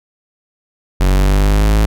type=exponential sweep; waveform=45% pulse; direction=up; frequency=46.25 to 53.8 Hz; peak=-9 dBFS; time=1-1.86 s; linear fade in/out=10 ms; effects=none